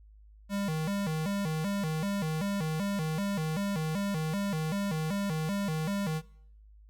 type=tone with vibrato; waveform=square; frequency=177.4 Hz; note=F3; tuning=27 cents sharp; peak=-30 dBFS; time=0.49-6.22 s; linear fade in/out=50 ms; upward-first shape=square; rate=2.6 Hz; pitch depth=210 cents each way; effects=noise-tail reverb RT60 0.7 s tail -23 dB re dry + added 52 Hz sine -52 dBFS peak until 6.89 s